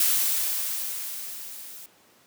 blue noise with level ramp, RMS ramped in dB -21 to -43 dBFS, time 0-1.86 s, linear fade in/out 2 ms, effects pink hiss -58 dBFS RMS until 2.26 s + high-pass 200 Hz 12 dB/octave

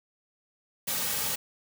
white noise with comb filter, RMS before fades -30 dBFS, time 0.87-1.36 s, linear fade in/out 10 ms, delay 2.9 ms, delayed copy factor -0.7, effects none

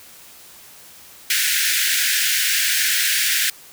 pink high-pass noise, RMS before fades -19 dBFS, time 1.3-3.5 s, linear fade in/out 2 ms, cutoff 1500 Hz, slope 96 dB/octave, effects white hiss -44 dBFS RMS until 3.72 s

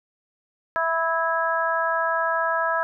harmonic tone with a mistuned harmonic, 329.6 Hz, E4, in tune, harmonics 2 / 3 / 4 / 5, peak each -26 / -26 / -26 / -26 dBFS, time 0.76-2.83 s, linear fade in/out 0 ms, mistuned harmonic 4, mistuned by -20 cents, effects none

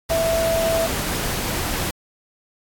sine tone in noise, 659.3 Hz, E5, in tune, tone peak -18 dBFS, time 0.1-0.87 s, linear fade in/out 10 ms, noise pink, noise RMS -25 dBFS, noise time 0.09-1.91 s, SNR +4 dB, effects AAC 64 kbps

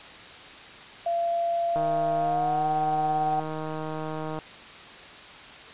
sine tone with pitch glide, 683 to 762.2 Hz, F5 to G5, -39 to -49 cents, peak -23 dBFS, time 1.06-3.4 s, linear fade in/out 5 ms, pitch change +190 cents, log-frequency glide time 2.15-2.67 s
click train, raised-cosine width 1 ms, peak -20 dBFS, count 411, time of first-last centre 1.76-4.388 s, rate 156 Hz
effects white hiss -44 dBFS RMS until 5.73 s + resampled to 8000 Hz

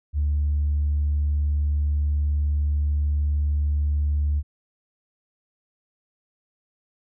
sine tone, 73.42 Hz, D2, in tune, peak -18 dBFS, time 0.13-4.43 s, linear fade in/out 50 ms, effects tanh soft clip ceiling -16 dBFS

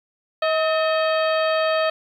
harmonic tone with a mistuned harmonic, 636 Hz, D#5, 38 cents sharp, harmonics 1 / 2 / 3 / 4 / 5 / 6 / 7, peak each -19 / -25 / -29 / -31 / -33 / -35 / -36 dBFS, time 0.42-1.9 s, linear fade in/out 5 ms, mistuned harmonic 3, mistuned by -87 cents, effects 9-bit

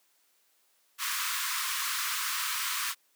pink high-pass noise, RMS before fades -32 dBFS, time 0.98-2.95 s, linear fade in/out 50 ms, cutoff 1000 Hz, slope 96 dB/octave, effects white hiss -69 dBFS RMS until 3.15 s + high-pass 300 Hz 12 dB/octave

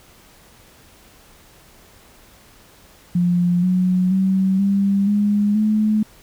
sine tone with pitch steps, 176 / 183.05 / 190.38 / 198.01 / 205.9 / 214.2 Hz, F3 / F#3 / F#3 / G3 / G#3 / A3, +14 / -18 / +50 / +18 / -15 / -46 cents, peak -14 dBFS, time 3.15-6.03 s, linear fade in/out 5 ms, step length 480 ms, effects pink hiss -49 dBFS RMS until 6.22 s

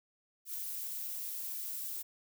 violet noise with ADSR envelope, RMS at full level -38 dBFS, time 0.45-2.03 s, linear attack 90 ms, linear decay 9 ms, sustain -2 dB, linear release 17 ms, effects none

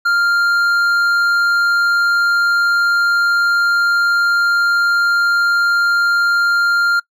sine tone with hard clipping, 1396.9 Hz, F6, in tune, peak -13 dBFS, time 0.05-7 s, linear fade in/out 10 ms, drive 6 dB, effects noise-tail reverb RT60 0.1 s tail -24 dB re dry

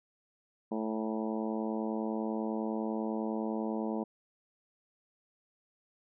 harmonic tone with a mistuned harmonic, 110 Hz, A2, in tune, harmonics 2 / 3 / 4 / 5 / 6 / 7 / 8 / 9, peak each -34 / -38 / -40 / -42 / -44 / -45 / -46 / -47 dBFS, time 0.71-4.04 s, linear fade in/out 10 ms, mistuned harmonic 9, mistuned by -38 cents, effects none

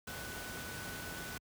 sine tone in noise, 1491 Hz, F#6, 13 cents sharp, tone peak -47 dBFS, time 0.07-1.38 s, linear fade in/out 5 ms, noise pink, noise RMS -44 dBFS, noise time 0.07-1.38 s, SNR -6 dB, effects high-pass 60 Hz 12 dB/octave

